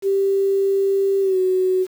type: tone with pitch glide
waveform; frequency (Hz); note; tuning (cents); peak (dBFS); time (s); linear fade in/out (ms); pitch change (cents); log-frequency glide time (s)
sine; 392 to 371.9; G4 to F#4; 0 to +9; -15; 0.02-1.87; 50; -91; 1.21-1.38
effects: 7-bit